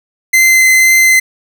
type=tone with vibrato; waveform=45% pulse; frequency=2063 Hz; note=C7; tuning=25 cents flat; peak=-5 dBFS; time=0.33-1.2 s; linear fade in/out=10 ms; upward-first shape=triangle; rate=2 Hz; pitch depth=10 cents each way; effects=none